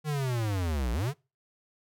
square linear two-way sweep, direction down then up, 155.56 to 55.3 to 155.56 Hz, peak -28 dBFS, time 0.04-1.14 s, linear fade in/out 50 ms, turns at 0.92 s, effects noise-tail reverb RT60 0.3 s tail -25 dB re dry

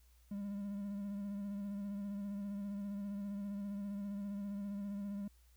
triangle tone with vibrato, 201.3 Hz, G3, 46 cents sharp, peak -37 dBFS, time 0.31-5.28 s, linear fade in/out 5 ms, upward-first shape sine, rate 15 Hz, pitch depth 31 cents each way, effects added 60 Hz sine -63 dBFS peak until 5.56 s + white hiss -73 dBFS RMS until 5.56 s

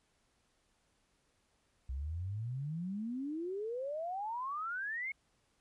sine exponential sweep, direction up, 62.5 to 2211 Hz, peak -36 dBFS, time 1.89-5.12 s, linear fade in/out 5 ms, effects pink hiss -75 dBFS RMS until 5.6 s + resampled to 24000 Hz

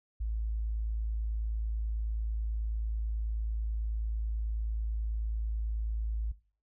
sine tone, 54.6 Hz, A1, 13 cents flat, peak -30 dBFS, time 0.2-6.32 s, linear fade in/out 10 ms, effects noise-tail reverb RT60 0.4 s tail -18 dB re dry

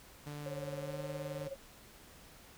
sawtooth tone with pitch glide, 146.83 to 149.4 Hz, D3 to D3, 0 to +30 cents, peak -38 dBFS, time 0.26-1.48 s, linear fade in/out 10 ms, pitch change +30 cents, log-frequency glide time 0.8-0.97 s
sine tone with tremolo, 547 Hz, C#5, 23 cents flat, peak -37 dBFS, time 0.46-1.56 s, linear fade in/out 2 ms, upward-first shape sine, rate 19 Hz, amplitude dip 90%
effects pink hiss -57 dBFS RMS until 2.57 s

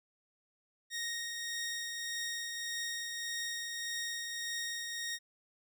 15% pulse tone with tremolo, 1864.7 Hz, A#6, in tune, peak -29 dBFS, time 0.9-5.19 s, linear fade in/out 50 ms, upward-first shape triangle, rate 1.7 Hz, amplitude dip 35%, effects none

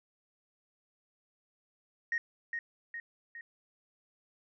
sine tone with echo, 1864.7 Hz, A#6, in tune, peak -28 dBFS, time 2.12-2.18 s, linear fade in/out 2 ms, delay 410 ms, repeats 3, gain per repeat -5 dB, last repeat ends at 3.41 s, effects tanh soft clip ceiling -24 dBFS

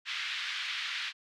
white band-pass noise, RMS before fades -36 dBFS, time 0.05-1.13 s, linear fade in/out 50 ms, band 1500 to 3700 Hz, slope 24 dB/octave, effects none

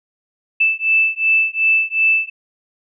sine beating tone pair, 2637 / 2639.7 Hz, E7 / E7, 0 / +2 cents, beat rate 2.7 Hz, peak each -16 dBFS, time 0.6-2.3 s, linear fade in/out 10 ms, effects none

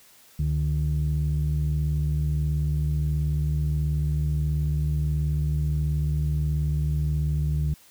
sine tone pair together, 71.49 / 150 Hz, D2 / D3, -46 / +37 cents, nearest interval octave + minor second, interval 1283 cents, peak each -23 dBFS, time 0.39-7.74 s, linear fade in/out 5 ms, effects tanh soft clip ceiling -17 dBFS + white hiss -54 dBFS RMS until 7.9 s

